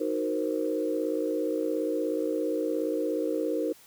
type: chord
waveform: sine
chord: C half-diminished seventh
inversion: first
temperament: equal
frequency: 311.1 / 370 / 466.2 / 523.3 Hz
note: Eb4 / Gb4 / Bb4 / C5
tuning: 0 / 0 / 0 / 0 cents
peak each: -30 / -34 / -30 / -32 dBFS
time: 0-3.73 s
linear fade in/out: 10 ms
effects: tanh soft clip ceiling -15 dBFS + white hiss -55 dBFS RMS until 3.86 s